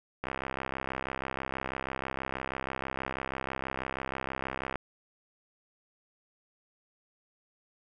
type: click train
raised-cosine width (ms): 0.5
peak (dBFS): -18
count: 300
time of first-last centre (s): 0.24-4.757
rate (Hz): 66.2
effects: none